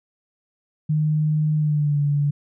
sine tone with pitch glide, 153.2 to 144.6 Hz, D#3 to D3, -27 to -27 cents, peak -17 dBFS, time 0.89-2.31 s, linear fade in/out 10 ms, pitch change -100 cents, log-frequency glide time 1.56-2 s, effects none

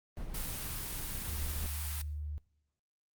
brown noise with tremolo, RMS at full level -40 dBFS, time 0.17-1.66 s, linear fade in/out 0 ms, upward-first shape sine, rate 6.4 Hz, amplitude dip 25%
white high-pass noise, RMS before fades -41 dBFS, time 0.34-2.02 s, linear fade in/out 5 ms, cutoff 740 Hz, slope 48 dB/octave
sine tone, 74.6 Hz, D2, 28 cents sharp, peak -36 dBFS, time 1.28-2.38 s, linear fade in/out 0 ms
effects noise-tail reverb RT60 0.7 s tail -23 dB re dry + Opus 32 kbps

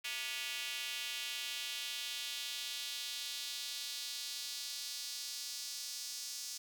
square tone with high-pass filter sweep, 130.9 Hz, C3, 1 cent sharp, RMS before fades -42 dBFS, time 0.04-6.58 s, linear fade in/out 10 ms, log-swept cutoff 2600 to 5400 Hz, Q 2.1, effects none

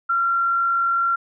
sine tone with frequency modulation, 1371 Hz, F6, 32 cents flat, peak -17 dBFS, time 0.09-1.16 s, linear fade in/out 10 ms, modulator 42.4 Hz, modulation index 0.23, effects none

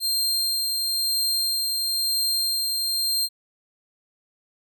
sawtooth tone with tremolo, 4183 Hz, C8, 1 cent flat, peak -18 dBFS, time 0-3.29 s, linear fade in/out 50 ms, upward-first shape sine, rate 1 Hz, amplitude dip 25%, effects none

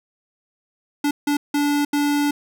square tone bursts at uneven times, 290 Hz, D4, 22 cents flat, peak -18 dBFS, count 4, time 1.04-1.11 / 1.27-1.37 / 1.54-1.85 / 1.93-2.31 s, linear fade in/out 5 ms, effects none

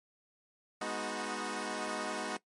10% pulse chord, G# minor seventh, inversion none, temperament equal with one note detuned, 207.7 / 246.9 / 311.1 / 366.4 Hz, G#3 / B3 / D#4 / F#4, 0 / 0 / 0 / -17 cents, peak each -33 dBFS, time 0.81-2.37 s, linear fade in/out 5 ms, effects noise-tail reverb RT60 0.1 s tail -19 dB re dry + MP3 48 kbps

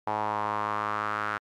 sawtooth tone with band-pass filter sweep, 105.9 Hz, G#2, 34 cents sharp, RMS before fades -30 dBFS, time 0.07-1.38 s, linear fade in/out 5 ms, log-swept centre 880 to 1400 Hz, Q 4, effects Opus 48 kbps

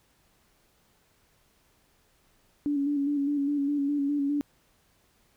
sine tone with vibrato, 285.3 Hz, C#4, 50 cents sharp, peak -24 dBFS, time 2.66-4.41 s, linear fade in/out 0 ms, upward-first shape square, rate 4.9 Hz, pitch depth 33 cents each way, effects pink hiss -66 dBFS RMS until 5.36 s

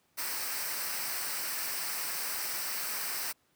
white noise with comb filter, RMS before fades -35 dBFS, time 0.17-3.33 s, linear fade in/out 20 ms, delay 0.29 ms, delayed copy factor -0.6, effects pink hiss -71 dBFS RMS until 3.55 s + high-pass 100 Hz 12 dB/octave

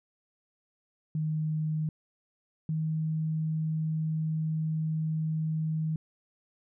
sine tone pair in turn, 155.56 / 157.73 Hz, D#3 / D#3, 0 / +24 cents, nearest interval unison, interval 24 cents, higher second, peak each -27 dBFS, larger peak neither, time 1.15-1.89 / 2.69-5.96 s, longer second, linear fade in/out 2 ms, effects none

